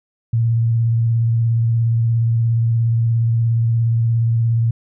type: tone with vibrato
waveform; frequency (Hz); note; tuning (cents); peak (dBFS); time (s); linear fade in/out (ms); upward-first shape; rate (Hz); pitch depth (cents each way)
sine; 115.3; A#2; -19; -13; 0.33-4.71; 5; square; 17; 21
effects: none